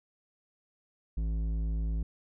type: tone with low-pass filter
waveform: square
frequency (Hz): 54.4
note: A1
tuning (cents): -19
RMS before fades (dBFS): -31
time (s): 1.17-2.03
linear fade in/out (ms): 5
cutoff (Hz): 200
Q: 0.65
effects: none